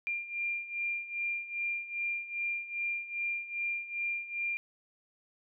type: beating tone pair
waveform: sine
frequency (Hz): 2390 / 2392.5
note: D7 / D7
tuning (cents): +30 / +32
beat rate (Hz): 2.5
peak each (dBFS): -38 / -34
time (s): 0.07-4.57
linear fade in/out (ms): 0
effects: none